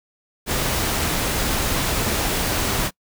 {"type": "noise", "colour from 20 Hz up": "pink", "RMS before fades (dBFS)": -22, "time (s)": [0.46, 2.91], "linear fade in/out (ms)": 50, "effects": ["noise-tail reverb RT60 0.1 s tail -25 dB re dry"]}